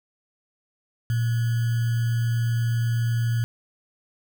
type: tone with sample-and-hold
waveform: sine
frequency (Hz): 116.54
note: A#2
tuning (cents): 0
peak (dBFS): -20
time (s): 1.1-3.44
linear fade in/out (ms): 0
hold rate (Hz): 1575
effects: none